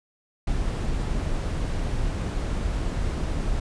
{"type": "noise", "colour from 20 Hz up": "brown", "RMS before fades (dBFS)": -26, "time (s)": [0.47, 3.6], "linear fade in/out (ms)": 5, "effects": ["resampled to 22050 Hz"]}